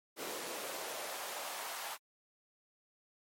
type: noise with high-pass filter sweep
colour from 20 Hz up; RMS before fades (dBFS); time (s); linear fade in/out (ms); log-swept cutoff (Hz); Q
pink; -42; 0.16-1.98; 50; 370 to 910; 1.6
effects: MP3 64 kbps